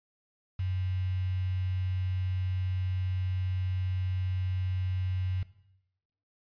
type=tone with quantisation; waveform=sine; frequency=92.5 Hz; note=F#2; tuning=in tune; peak=-28 dBFS; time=0.59-5.43 s; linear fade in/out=5 ms; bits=8; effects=noise-tail reverb RT60 0.9 s tail -17 dB re dry + resampled to 11025 Hz